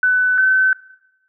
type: tone pair in turn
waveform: sine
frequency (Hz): 1500 / 1526.2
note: F#6 / G6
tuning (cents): +23 / -47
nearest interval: unison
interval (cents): 30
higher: second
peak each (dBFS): -11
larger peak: neither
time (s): 0.03-0.38 / 0.38-0.73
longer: neither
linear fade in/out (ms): 2
effects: noise-tail reverb RT60 0.9 s tail -19 dB re dry